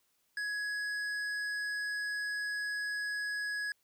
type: tone with hard clipping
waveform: sine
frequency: 1674 Hz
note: G#6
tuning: 13 cents sharp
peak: -35 dBFS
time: 0.37-3.72 s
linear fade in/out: 2 ms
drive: 9 dB
effects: white hiss -75 dBFS RMS until 3.83 s